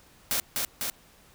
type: noise with echo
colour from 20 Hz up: white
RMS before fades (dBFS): -27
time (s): 0.31-0.4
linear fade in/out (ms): 0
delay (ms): 250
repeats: 2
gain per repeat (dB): -2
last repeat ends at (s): 0.9
effects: pink hiss -57 dBFS RMS until 1.34 s